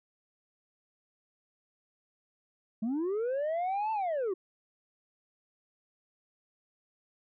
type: linear two-way sweep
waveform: sine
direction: up then down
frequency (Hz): 207.8 to 895 to 352.3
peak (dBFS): -26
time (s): 2.82-4.34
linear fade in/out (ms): 10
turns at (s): 3.92
effects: tanh soft clip ceiling -28 dBFS